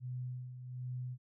sine tone with tremolo, 125.7 Hz, B2, 31 cents sharp, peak -37 dBFS, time 0-1.18 s, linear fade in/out 50 ms, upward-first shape sine, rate 1.3 Hz, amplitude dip 60%, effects none

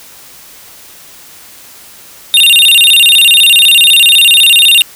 square tone with vibrato, 3200 Hz, G7, 35 cents sharp, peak -3 dBFS, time 2.34-4.82 s, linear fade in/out 0 ms, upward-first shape square, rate 16 Hz, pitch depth 240 cents each way, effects white hiss -35 dBFS RMS until 4.95 s

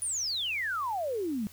sine exponential sweep, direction down, 9956 to 195.9 Hz, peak -29 dBFS, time 0.02-1.47 s, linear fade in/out 0 ms, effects added 90 Hz sine -57 dBFS peak until 1.52 s + white hiss -54 dBFS RMS until 1.52 s

